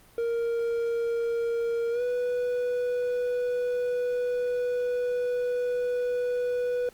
triangle tone with pitch glide, 466.2 to 491.6 Hz, A#4 to B4, 0 to -8 cents, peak -23 dBFS, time 0.18-6.89 s, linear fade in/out 2 ms, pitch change +92 cents, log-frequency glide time 1.91-2.02 s, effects pink hiss -56 dBFS RMS until 6.93 s + Opus 32 kbps

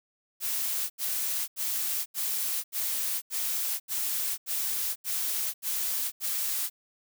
blue noise bursts, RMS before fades -30 dBFS, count 11, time 0.4-6.7 s, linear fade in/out 50 ms, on 500 ms, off 80 ms, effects none

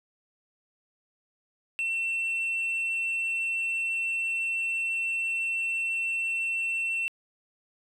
sine tone, 2697 Hz, E7, 39 cents sharp, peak -24 dBFS, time 1.79-7.08 s, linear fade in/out 0 ms, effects tanh soft clip ceiling -25 dBFS + 10-bit

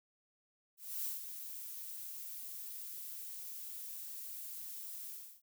violet noise with ADSR envelope, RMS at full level -38 dBFS, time 0.77-5.42 s, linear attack 270 ms, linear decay 160 ms, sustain -8 dB, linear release 320 ms, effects none

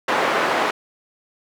white band-pass noise, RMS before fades -20 dBFS, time 0.08-0.71 s, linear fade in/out 5 ms, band 340 to 1300 Hz, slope 12 dB/octave, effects none

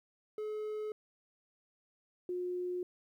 triangle / sine tone pair in turn, 427.2 / 359.2 Hz, G#4 / F4, +49 / +49 cents, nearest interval minor third, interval 300 cents, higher first, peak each -34 / -34 dBFS, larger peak neither, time 0.38-0.92 / 2.29-2.83 s, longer neither, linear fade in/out 2 ms, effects 12-bit

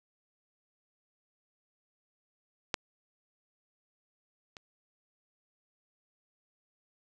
clicks, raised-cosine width 0.2 ms, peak -11 / -28 dBFS, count 2, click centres 2.742 / 4.568 s, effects none

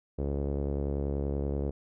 sawtooth tone with low-pass filter, 70.4 Hz, C#2, 27 cents sharp, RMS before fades -31 dBFS, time 0.18-1.71 s, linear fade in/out 10 ms, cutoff 470 Hz, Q 2.5, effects none

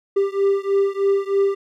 triangle beating tone pair, 394 / 397.2 Hz, G4 / G4, +9 / +23 cents, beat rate 3.2 Hz, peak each -17 / -18 dBFS, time 0.16-1.55 s, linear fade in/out 10 ms, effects none

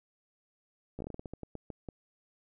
slowing click train, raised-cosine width 2 ms, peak -27 dBFS, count 14, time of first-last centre 0.99-1.888 s, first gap 14 ms, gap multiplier 1.24, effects none

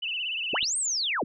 sine tone with vibrato, 2811 Hz, F7, 11 cents sharp, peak -28 dBFS, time 0.02-0.65 s, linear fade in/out 10 ms, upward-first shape sine, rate 17 Hz, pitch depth 130 cents each way
sine linear two-way sweep, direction up then down, 116.54 to 8800 to 116.54 Hz, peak -25 dBFS, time 0.53-1.24 s, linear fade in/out 5 ms, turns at 0.77 s
click, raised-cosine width 3 ms, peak -34 dBFS, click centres 0.629 s
effects none

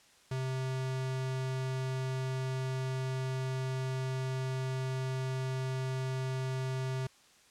square tone, 130.81 Hz, C3, in tune, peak -33 dBFS, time 0.31-7.07 s, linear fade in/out 5 ms, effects white hiss -62 dBFS RMS until 7.5 s + low-pass 8000 Hz 12 dB/octave

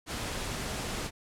pink noise, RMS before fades -35 dBFS, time 0.06-1.11 s, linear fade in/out 50 ms, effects low-pass 10000 Hz 12 dB/octave

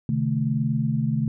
sine chord, A diminished, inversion first, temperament equal with one note detuned, 130.81 / 151.83 / 220 Hz, C3 / Eb3 / A3, 0 / -42 / 0 cents, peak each -25 dBFS, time 0.09-1.28 s, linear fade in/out 2 ms, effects none

